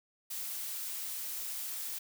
blue noise, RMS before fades -39 dBFS, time 0.3-1.99 s, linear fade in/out 10 ms, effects none

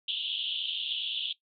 pink band-pass noise, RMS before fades -33 dBFS, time 0.08-1.33 s, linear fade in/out 5 ms, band 2900 to 3600 Hz, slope 96 dB/octave, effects noise-tail reverb RT60 0.1 s tail -17 dB re dry

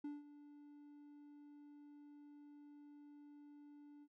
triangle tone with ADSR envelope, 291.6 Hz, D4, 12 cents flat, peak -40 dBFS, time 0.04-4.08 s, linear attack 6 ms, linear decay 180 ms, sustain -15 dB, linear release 55 ms, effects none

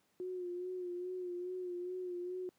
sine tone with vibrato, 360.4 Hz, F#4, 45 cents flat, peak -38 dBFS, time 0.2-2.49 s, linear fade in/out 0 ms, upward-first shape sine, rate 2.4 Hz, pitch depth 40 cents each way, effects pink hiss -75 dBFS RMS until 2.58 s + high-pass 150 Hz 12 dB/octave

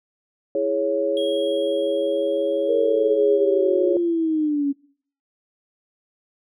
sine chord, C# minor, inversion first, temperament equal, 329.6 / 415.3 / 554.4 Hz, E4 / G#4 / C#5, 0 / 0 / 0 cents, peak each -27 / -24 / -21 dBFS, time 0.55-3.97 s, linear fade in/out 2 ms
triangle tone with exponential decay, 3282 Hz, G#7, 21 cents flat, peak -28 dBFS, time 1.17-4.49 s, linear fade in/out 1 ms, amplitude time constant 720 ms
sine linear sweep, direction down, 471.6 to 277.2 Hz, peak -18 dBFS, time 2.68-4.73 s, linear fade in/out 20 ms
effects noise-tail reverb RT60 0.5 s tail -21 dB re dry

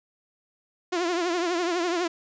sawtooth tone with vibrato, 348.1 Hz, F4, 6 cents flat, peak -20 dBFS, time 0.92-2.08 s, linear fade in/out 10 ms, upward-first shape triangle, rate 12 Hz, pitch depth 110 cents each way, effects resampled to 16000 Hz + 10-bit

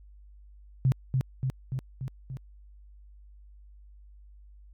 sine tone with echo, 130.81 Hz, C3, in tune, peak -19 dBFS, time 0.85-0.92 s, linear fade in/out 0 ms, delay 290 ms, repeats 5, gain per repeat -3 dB, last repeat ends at 2.37 s, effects added 50 Hz sine -49 dBFS peak until 4.73 s + AAC 64 kbps

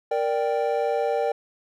triangle chord, G minor, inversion first, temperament equal, 466.2 / 587.3 / 784 Hz, Bb4 / D5 / G5, 0 / 0 / 0 cents, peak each -23 / -24 / -25 dBFS, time 0.11-1.32 s, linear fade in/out 5 ms, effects none

